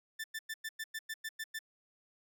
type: tone bursts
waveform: sawtooth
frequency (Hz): 1772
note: A6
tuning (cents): +12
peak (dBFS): -34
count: 10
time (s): 0.19-1.591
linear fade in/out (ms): 10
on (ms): 51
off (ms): 99
effects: none